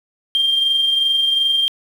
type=tone with amplitude modulation; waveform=sine; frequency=3186 Hz; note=G7; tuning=27 cents sharp; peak=-11 dBFS; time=0.35-1.68 s; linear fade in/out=0 ms; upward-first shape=sine; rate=22.7 Hz; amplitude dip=40%; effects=tanh soft clip ceiling -9 dBFS + 7-bit